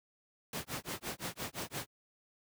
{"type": "noise with tremolo", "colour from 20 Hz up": "pink", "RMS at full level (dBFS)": -37, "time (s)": [0.53, 1.87], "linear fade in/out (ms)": 2, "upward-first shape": "sine", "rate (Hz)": 5.8, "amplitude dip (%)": 100, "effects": ["high-pass 100 Hz 12 dB/octave"]}